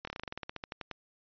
slowing click train, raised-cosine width 0.3 ms, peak -22 dBFS, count 17, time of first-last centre 0.05-0.913 s, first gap 24 ms, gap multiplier 1.1, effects resampled to 11025 Hz

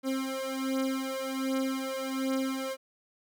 30% pulse beating tone pair, 264.7 / 266 Hz, C4 / C4, +20 / +29 cents, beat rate 1.3 Hz, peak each -30 dBFS, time 0.03-2.77 s, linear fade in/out 50 ms, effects none

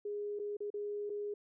sine tone with dropouts, 412.7 Hz, G#4, 11 cents flat, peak -36 dBFS, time 0.05-1.34 s, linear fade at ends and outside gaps 5 ms, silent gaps 0.391-0.396 / 0.569-0.604 / 0.703-0.74 / 1.096-1.1 s, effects none

